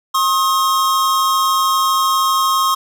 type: tone pair together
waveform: square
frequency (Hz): 1075 / 1262.3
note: C6 / D#6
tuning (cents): +47 / +25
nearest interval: minor third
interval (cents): 278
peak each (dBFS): -15 / -19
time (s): 0.14-2.75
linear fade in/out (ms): 10
effects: none